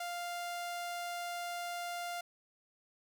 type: tone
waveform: sawtooth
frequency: 698.5 Hz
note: F5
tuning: in tune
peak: -34 dBFS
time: 0-2.21 s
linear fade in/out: 5 ms
effects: none